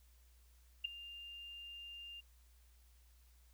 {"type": "tone with ADSR envelope", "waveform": "sine", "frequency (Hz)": 2800, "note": "F7", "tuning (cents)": 4, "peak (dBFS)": -31, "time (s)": [0.84, 2.21], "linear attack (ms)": 11, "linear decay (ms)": 7, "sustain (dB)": -17, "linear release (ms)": 15, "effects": ["added 60 Hz sine -63 dBFS peak until 3.53 s", "white hiss -73 dBFS RMS until 3.53 s"]}